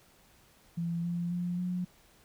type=tone with pitch steps; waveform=sine; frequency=169.3 / 172.76 / 176.29 / 179.89 Hz; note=E3 / F3 / F3 / F#3; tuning=+46 / -18 / +17 / -48 cents; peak=-30 dBFS; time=0.77-1.85 s; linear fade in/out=10 ms; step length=270 ms; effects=pink hiss -62 dBFS RMS until 2.24 s